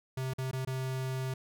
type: tone with dropouts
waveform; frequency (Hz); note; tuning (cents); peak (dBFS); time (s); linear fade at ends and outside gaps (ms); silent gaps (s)
square; 130.81; C3; 0; -33; 0.17-1.34; 5; 0.336-0.383 / 0.513-0.53 / 0.65-0.672
effects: none